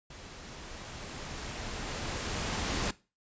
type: noise with level ramp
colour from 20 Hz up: pink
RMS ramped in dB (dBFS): -48 to -31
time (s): 0.1-2.91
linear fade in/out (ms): 5
effects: noise-tail reverb RT60 0.3 s tail -19 dB re dry + resampled to 16000 Hz